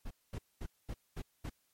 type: noise bursts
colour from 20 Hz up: brown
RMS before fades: -40 dBFS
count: 6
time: 0.05-1.498 s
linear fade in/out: 10 ms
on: 58 ms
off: 220 ms
effects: white hiss -75 dBFS RMS until 1.73 s + MP3 64 kbps